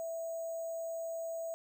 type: tone with sample-and-hold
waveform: sine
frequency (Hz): 659.3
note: E5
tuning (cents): 0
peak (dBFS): -36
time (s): 0-1.54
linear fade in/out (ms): 0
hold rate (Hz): 7350
effects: none